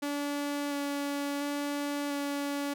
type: tone with vibrato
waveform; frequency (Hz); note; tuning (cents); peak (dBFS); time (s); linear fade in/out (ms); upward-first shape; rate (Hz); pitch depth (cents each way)
sawtooth; 286.1; D4; -45; -27; 0.02-2.74; 10; square; 0.72; 10
effects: none